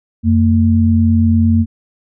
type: tone pair together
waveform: sine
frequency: 89.9 / 227.2 Hz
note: F#2 / A#3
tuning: -49 / -44 cents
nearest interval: octave + major third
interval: 1605 cents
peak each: -11 dBFS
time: 0.23-1.66 s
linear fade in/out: 50 ms
effects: none